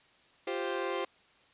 sawtooth chord, F suspended second, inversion none, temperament equal, 349.2 / 392 / 523.3 Hz, F4 / G4 / C5, 0 / 0 / 0 cents, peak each -33 / -32 / -32 dBFS, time 0.47-1.05 s, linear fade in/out 5 ms, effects white hiss -63 dBFS RMS until 1.53 s + resampled to 8000 Hz

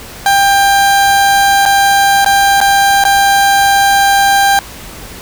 30% pulse tone with dropouts, 794 Hz, G5, 22 cents sharp, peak -4 dBFS, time 0.26-4.59 s, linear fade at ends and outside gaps 1 ms, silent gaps 1.654-1.66 / 2.246-2.261 / 2.604-2.613 / 3.039-3.051 s, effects added 50 Hz sine -38 dBFS peak until 5.21 s + pink hiss -30 dBFS RMS until 5.21 s

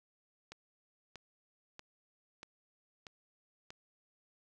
click train, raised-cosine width 0.2 ms, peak -30 dBFS, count 6, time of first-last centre 0.52-3.705 s, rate 1.57 Hz, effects none

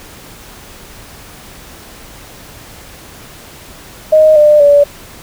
sine tone with pitch steps, 622.3 / 598.7 / 576 Hz, D#5 / D5 / D5, 0 / +33 / -34 cents, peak -3 dBFS, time 4.12-4.84 s, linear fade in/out 10 ms, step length 240 ms, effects pink hiss -35 dBFS RMS until 5.22 s

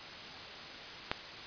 click, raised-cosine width 0.3 ms, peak -14 dBFS, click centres 1.115 s, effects white hiss -45 dBFS RMS until 1.46 s + resampled to 11025 Hz

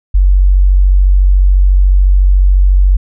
sine tone, 47 Hz, F#1, 28 cents sharp, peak -4 dBFS, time 0.14-2.97 s, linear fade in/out 10 ms, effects none

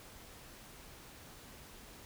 silence, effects pink hiss -54 dBFS RMS until 2.05 s

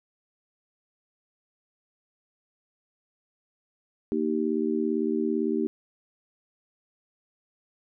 sine chord, Eb major, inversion second, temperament just, 233.3 / 311.1 / 388.9 Hz, Bb3 / Eb4 / G4, +2 / 0 / -14 cents, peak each -28 dBFS, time 4.12-5.67 s, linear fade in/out 0 ms, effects none

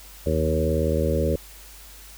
harmonic tone with a mistuned harmonic, 78.7 Hz, D#2, 20 cents sharp, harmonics 1 / 2 / 3 / 4 / 5 / 6 / 7, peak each -24 / -28 / -30 / -31 / -29 / -27 / -27 dBFS, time 0.26-1.36 s, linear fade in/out 5 ms, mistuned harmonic 2, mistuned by +16 cents, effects added 50 Hz sine -46 dBFS peak until 2.17 s + white hiss -46 dBFS RMS until 2.17 s

